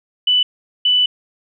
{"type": "tone bursts at uneven times", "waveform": "sine", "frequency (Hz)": 2983, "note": "F#7", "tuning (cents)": 13, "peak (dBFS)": -11, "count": 2, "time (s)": [[0.27, 0.43], [0.85, 1.06]], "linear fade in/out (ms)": 5, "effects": []}